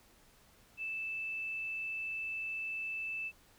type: tone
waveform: sine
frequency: 2637 Hz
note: E7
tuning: in tune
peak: -36 dBFS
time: 0.77-3.32 s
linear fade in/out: 50 ms
effects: pink hiss -64 dBFS RMS until 3.58 s